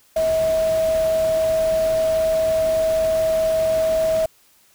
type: tone in noise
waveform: sine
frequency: 642 Hz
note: E5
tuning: 46 cents flat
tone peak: -16 dBFS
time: 0.16-4.26 s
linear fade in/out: 5 ms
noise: pink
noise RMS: -33 dBFS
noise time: 0.16-4.26 s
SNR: +14 dB
effects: white hiss -56 dBFS RMS until 4.74 s